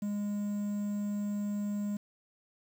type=tone with quantisation; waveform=triangle; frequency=205.6 Hz; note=G#3; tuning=17 cents flat; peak=-29 dBFS; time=0.02-1.97 s; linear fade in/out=5 ms; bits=9; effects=none